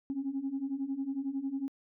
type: beating tone pair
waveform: sine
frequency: 265.5 / 276.5 Hz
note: C4 / C#4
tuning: +25 / -4 cents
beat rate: 11 Hz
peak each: -36 / -33 dBFS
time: 0.1-1.68 s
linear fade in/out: 0 ms
effects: tanh soft clip ceiling -26 dBFS